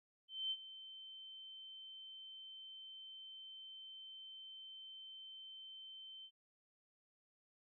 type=tone with ADSR envelope; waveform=sine; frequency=3092 Hz; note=G7; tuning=24 cents flat; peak=-36 dBFS; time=0.28-6.31 s; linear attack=230 ms; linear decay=51 ms; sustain=-15 dB; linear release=65 ms; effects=none